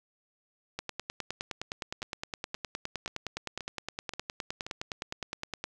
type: two click trains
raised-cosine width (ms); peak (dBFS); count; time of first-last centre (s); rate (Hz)
0.2; -21 / -17; 6 / 48; 2.02-4.666 / 0.79-5.64; 1.89 / 9.69
effects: none